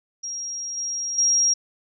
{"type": "tone with level steps", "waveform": "sine", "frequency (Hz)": 5630, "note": "F8", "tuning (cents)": 13, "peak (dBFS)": [-28, -25, -16], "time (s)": [0.23, 1.54], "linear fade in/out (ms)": 10, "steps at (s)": [0.77, 1.18], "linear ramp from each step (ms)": 5, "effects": []}